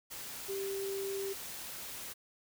sine tone in noise, 392 Hz, G4, in tune, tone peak -35 dBFS, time 0.48-1.34 s, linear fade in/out 20 ms, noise white, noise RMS -44 dBFS, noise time 0.1-2.14 s, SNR +6 dB, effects none

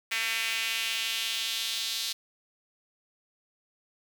sawtooth tone with high-pass filter sweep, 225.6 Hz, A3, 44 cents sharp, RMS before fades -31 dBFS, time 0.11-2.13 s, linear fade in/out 10 ms, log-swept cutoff 2200 to 4000 Hz, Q 2.5, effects none

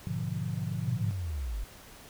sine chord, G# diminished seventh, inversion none, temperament equal, 103.83 / 123.47 / 146.83 / 174.61 Hz, G#2 / B2 / D3 / F3, 0 / 0 / 0 / 0 cents, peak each -36 dBFS, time 0.07-1.11 s, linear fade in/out 0 ms
sine linear sweep, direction down, 124.8 to 43.65 Hz, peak -31 dBFS, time 0.88-1.64 s, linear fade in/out 0 ms
effects pink hiss -51 dBFS RMS until 2.09 s

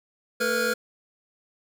square tone cluster, 224 / 447.7 / 491.9 / 1409 / 1640 Hz, A3 / A4 / B4 / F6 / G#6, +31 / +30 / -7 / +15 / -22 cents, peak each -34 / -32 / -27 / -28 / -34 dBFS, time 0.4-0.74 s, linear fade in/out 10 ms, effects none

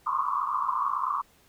white band-pass noise, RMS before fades -28 dBFS, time 0.06-1.22 s, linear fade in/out 10 ms, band 1000 to 1200 Hz, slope 96 dB/octave, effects pink hiss -61 dBFS RMS until 1.48 s

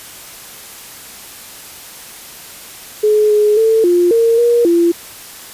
sine tone with pitch steps, 424.4 / 420.1 / 445.1 / 351.4 / 459.2 / 474.4 / 341.3 Hz, G#4 / G#4 / A4 / F4 / A#4 / A#4 / F4, +38 / +20 / +20 / +11 / -26 / +30 / -40 cents, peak -8 dBFS, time 3.03-4.92 s, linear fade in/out 10 ms, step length 270 ms, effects white hiss -34 dBFS RMS until 5.53 s + resampled to 32000 Hz

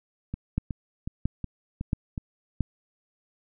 two click trains, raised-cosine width 5 ms, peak -19 / -12 dBFS, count 6 / 4, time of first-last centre 0.34-2.178 / 0.58-2.607 s, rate 2.72 / 1.48 Hz, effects none

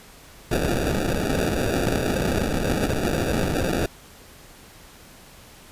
white noise with sample-and-hold, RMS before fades -23 dBFS, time 0.51-3.86 s, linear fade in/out 2 ms, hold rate 1050 Hz, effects pink hiss -47 dBFS RMS until 5.71 s + resampled to 32000 Hz

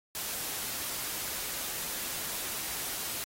white noise, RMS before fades -36 dBFS, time 0.15-3.24 s, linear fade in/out 0 ms, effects AAC 48 kbps

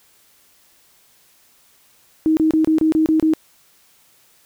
sine tone bursts, 315.6 Hz, D#4, 25 cents sharp, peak -12 dBFS, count 8, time 2.26-3.336 s, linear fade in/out 0 ms, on 110 ms, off 28 ms, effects white hiss -55 dBFS RMS until 4.45 s

